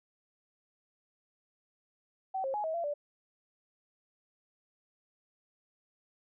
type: tone with pitch steps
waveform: sine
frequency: 763 / 536 / 837 / 639 / 680 / 584 Hz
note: G5 / C5 / G#5 / D#5 / F5 / D5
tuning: -47 / +42 / +13 / +46 / -46 / -10 cents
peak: -31 dBFS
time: 2.34-2.94 s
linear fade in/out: 10 ms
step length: 100 ms
effects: none